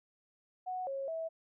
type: tone with pitch steps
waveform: sine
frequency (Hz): 738 / 545 / 651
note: F#5 / C#5 / E5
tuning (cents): -5 / -29 / -22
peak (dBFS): -35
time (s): 0.66-1.29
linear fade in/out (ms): 20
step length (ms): 210
effects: none